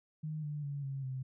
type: tone with pitch steps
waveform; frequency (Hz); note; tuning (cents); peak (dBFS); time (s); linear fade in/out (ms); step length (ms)
sine; 154.6 / 148.3 / 142.26 / 136.47 / 130.91; D#3 / D3 / C#3 / C#3 / C3; -11 / +17 / +45 / -27 / +1; -36; 0.23-1.23; 10; 200
effects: none